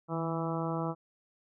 harmonic tone with a mistuned harmonic, 164.81 Hz, E3, in tune, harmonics 1 / 2 / 3 / 4 / 5 / 6 / 7 / 8, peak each -34 / -37 / -39 / -40 / -41 / -42 / -42 / -43 dBFS, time 0.08-0.95 s, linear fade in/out 50 ms, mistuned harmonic 1, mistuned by -41 cents, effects none

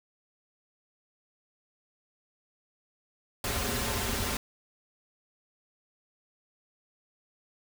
pink noise with comb filter, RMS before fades -31 dBFS, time 3.44-4.37 s, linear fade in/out 2 ms, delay 6.2 ms, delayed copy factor -0.7, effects none

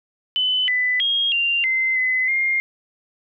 sine tone with pitch steps, 3018 / 1997 / 3259 / 2782 / 2070 / 2029 / 2121 Hz, F#7 / B6 / G#7 / F7 / C7 / B6 / C7, +34 / +19 / -33 / -7 / -19 / +46 / +23 cents, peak -17 dBFS, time 0.36-2.6 s, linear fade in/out 0 ms, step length 320 ms, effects none

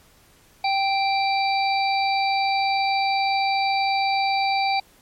harmonic tone with a mistuned harmonic, 784 Hz, G5, in tune, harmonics 1 / 3 / 5 / 6, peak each -20 / -26 / -32 / -30 dBFS, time 0.64-4.8 s, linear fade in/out 5 ms, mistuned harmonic 6, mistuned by -30 cents, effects pink hiss -55 dBFS RMS until 5.01 s + MP3 64 kbps

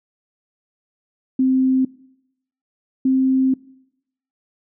sine tone pair in turn, 260.9 / 262.7 Hz, C4 / C4, -5 / +7 cents, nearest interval unison, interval 12 cents, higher second, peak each -13 dBFS, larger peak neither, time 1.39-1.85 / 3.05-3.54 s, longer second, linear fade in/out 5 ms, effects noise-tail reverb RT60 0.8 s tail -22 dB re dry

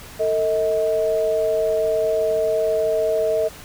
sine tone pair together, 449 / 635 Hz, A4 / D#5, +35 / +35 cents, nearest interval tritone, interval 600 cents, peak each -21 / -19 dBFS, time 0.19-3.49 s, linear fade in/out 20 ms, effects pink hiss -40 dBFS RMS until 3.64 s

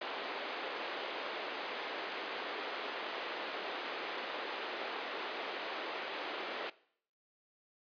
pink band-pass noise, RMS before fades -41 dBFS, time 0.01-6.7 s, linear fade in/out 5 ms, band 360 to 3800 Hz, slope 24 dB/octave, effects noise-tail reverb RT60 0.6 s tail -20 dB re dry + resampled to 11025 Hz

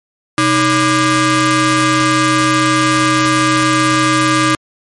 sawtooth ring-modulated tone, 440 Hz, A4, in tune, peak -3 dBFS, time 0.38-4.55 s, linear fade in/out 0 ms, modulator 753 Hz, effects MP3 48 kbps

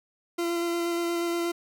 40% pulse tone with vibrato, 341.8 Hz, F4, 37 cents flat, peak -25 dBFS, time 0.38-1.52 s, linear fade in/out 10 ms, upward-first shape square, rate 8.4 Hz, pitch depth 9 cents each way, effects none

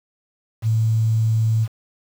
sine tone with quantisation, 111.3 Hz, A2, 20 cents sharp, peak -15 dBFS, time 0.62-1.68 s, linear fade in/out 50 ms, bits 7, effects none

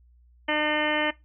harmonic tone, 302.4 Hz, D#4, 49 cents flat, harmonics 1 / 2 / 3 / 4 / 5 / 6 / 7 / 8 / 9 / 10, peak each -30 / -29 / -30 / -36 / -37 / -29 / -31 / -36 / -39 / -32 dBFS, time 0.48-1.11 s, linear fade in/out 10 ms, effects noise-tail reverb RT60 0.2 s tail -19 dB re dry + added 60 Hz sine -54 dBFS peak until 1.24 s

